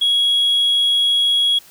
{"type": "tone", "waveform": "sine", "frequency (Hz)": 3322, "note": "G#7", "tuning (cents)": 0, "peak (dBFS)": -11, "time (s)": [0.01, 1.59], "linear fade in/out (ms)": 10, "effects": ["tanh soft clip ceiling -11 dBFS", "white hiss -46 dBFS RMS until 1.7 s"]}